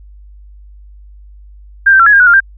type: tone with pitch steps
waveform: sine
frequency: 1594 / 1559 / 1357 / 1680 / 1609 / 1473 / 1400 / 1584 Hz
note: G6 / G6 / E6 / G#6 / G6 / F#6 / F6 / G6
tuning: +28 / -10 / +50 / +19 / +45 / -8 / +4 / +18 cents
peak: -3 dBFS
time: 1.86-2.404 s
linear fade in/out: 10 ms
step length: 68 ms
effects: added 50 Hz sine -34 dBFS peak until 2.57 s